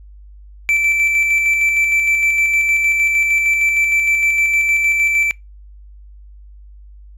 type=tone with tremolo; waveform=triangle; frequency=2329 Hz; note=D7; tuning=15 cents flat; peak=-10 dBFS; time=0.69-5.31 s; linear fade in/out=0 ms; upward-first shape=square; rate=6.5 Hz; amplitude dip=30%; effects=noise-tail reverb RT60 0.2 s tail -25 dB re dry + added 50 Hz sine -37 dBFS peak until 7.17 s